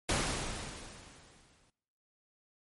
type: noise with exponential decay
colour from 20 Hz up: pink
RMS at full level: -29 dBFS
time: 0.09-1.7 s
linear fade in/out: 1 ms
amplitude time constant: 350 ms
effects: noise-tail reverb RT60 1.0 s tail -23 dB re dry + MP3 48 kbps